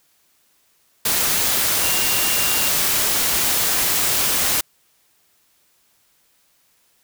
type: tone in noise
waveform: sine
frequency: 2784 Hz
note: F7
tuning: 6 cents flat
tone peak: -27 dBFS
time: 1.83-2.69 s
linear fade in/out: 5 ms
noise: white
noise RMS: -19 dBFS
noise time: 1.05-4.61 s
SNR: -11 dB
effects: white hiss -61 dBFS RMS until 7.03 s